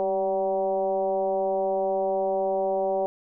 sine tone with frequency modulation, 575 Hz, D5, 37 cents flat, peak -22 dBFS, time 0-3.06 s, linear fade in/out 0 ms, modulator 189 Hz, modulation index 1.1, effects none

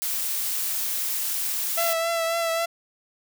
blue noise, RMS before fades -27 dBFS, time 0.02-1.93 s, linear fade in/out 0 ms
sawtooth tone with vibrato, 666 Hz, E5, 18 cents sharp, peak -19 dBFS, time 1.77-2.66 s, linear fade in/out 10 ms, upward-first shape triangle, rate 3.7 Hz, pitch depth 31 cents each way
effects none

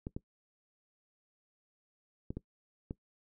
clicks, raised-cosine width 3 ms, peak -25 dBFS, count 5, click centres 0.069 / 0.165 / 2.305 / 2.37 / 2.909 s, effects noise-tail reverb RT60 0.1 s tail -20 dB re dry

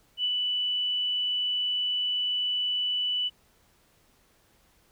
sine tone with ADSR envelope, 2973 Hz, F#7, 8 cents sharp, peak -23 dBFS, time 0.17-3.3 s, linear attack 71 ms, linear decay 45 ms, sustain -2 dB, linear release 31 ms, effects pink hiss -64 dBFS RMS until 4.91 s

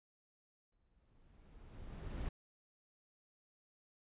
brown noise with exponential growth, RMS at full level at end -39 dBFS, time 0.72-2.29 s, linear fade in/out 5 ms, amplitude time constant 340 ms, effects resampled to 8000 Hz

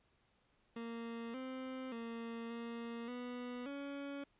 30% pulse tone with pitch steps, 231.4 / 260 / 230.7 / 233.1 / 246.2 / 281.1 Hz, A#3 / C4 / A#3 / A#3 / B3 / C#4, -13 / -11 / -18 / 0 / -5 / +24 cents, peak -40 dBFS, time 0.76-4.24 s, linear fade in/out 5 ms, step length 580 ms, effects pink hiss -75 dBFS RMS until 4.39 s + resampled to 8000 Hz

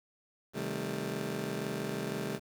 20% pulse chord, A half-diminished seventh, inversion first, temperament just, 132 / 158.4 / 198 / 220 Hz, C3 / Eb3 / G3 / A3, +16 / +31 / +18 / 0 cents, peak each -36 / -36 / -34 / -35 dBFS, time 0.53-2.4 s, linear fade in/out 50 ms, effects 9-bit

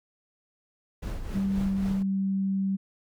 brown noise with tremolo, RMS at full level -32 dBFS, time 1.02-2.03 s, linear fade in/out 10 ms, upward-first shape triangle, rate 3.8 Hz, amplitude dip 60%
sine tone with pitch glide, 195.3 to 193.73 Hz, G3 to G3, -6 to -20 cents, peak -24 dBFS, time 1.34-2.77 s, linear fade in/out 20 ms, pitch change -14 cents, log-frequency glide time 1.44-1.72 s
effects none

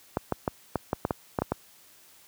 clicks, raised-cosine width 1 ms, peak -11 dBFS, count 10, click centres 0.171 / 0.323 / 0.478 / 0.757 / 0.931 / 1.051 / 1.108 / 1.388 / 1.42 / 1.52 s, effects white hiss -56 dBFS RMS until 2.27 s + high-pass 60 Hz 12 dB/octave

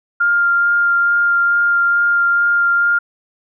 sine tone with vibrato, 1400 Hz, F6, 4 cents sharp, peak -11 dBFS, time 0.2-2.99 s, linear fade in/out 10 ms, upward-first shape sine, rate 2.3 Hz, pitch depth 9 cents each way, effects none

